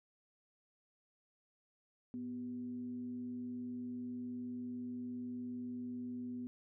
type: tone with frequency modulation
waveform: sine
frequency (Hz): 246.9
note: B3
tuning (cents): 0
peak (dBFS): -40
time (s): 2.14-6.47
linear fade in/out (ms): 0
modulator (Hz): 141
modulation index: 0.25
effects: none